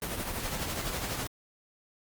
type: noise with tremolo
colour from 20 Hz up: pink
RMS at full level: -32 dBFS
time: 0.02-1.27 s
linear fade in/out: 2 ms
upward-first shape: triangle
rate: 12 Hz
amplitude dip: 50%
effects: Opus 32 kbps